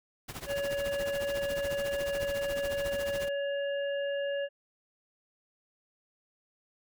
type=noise with tremolo; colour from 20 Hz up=pink; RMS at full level=-38 dBFS; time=0.28-3.29 s; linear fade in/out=10 ms; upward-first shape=triangle; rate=14 Hz; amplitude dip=90%
type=harmonic tone; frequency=563 Hz; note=C#5; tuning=27 cents sharp; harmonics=1 / 3 / 5; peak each=-30 / -40 / -44 dBFS; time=0.46-4.49 s; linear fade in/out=50 ms
effects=none